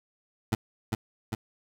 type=tone with echo; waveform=20% pulse; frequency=110 Hz; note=A2; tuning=in tune; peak=-18 dBFS; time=0.52-0.55 s; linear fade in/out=5 ms; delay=400 ms; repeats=2; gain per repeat=-3 dB; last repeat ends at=1.35 s; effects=none